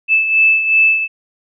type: beating tone pair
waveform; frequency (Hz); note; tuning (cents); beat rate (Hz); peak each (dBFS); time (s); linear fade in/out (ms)
sine; 2626 / 2628.7; E7 / E7; -7 / -5; 2.7; -10 / -17; 0.08-1.08; 50
effects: none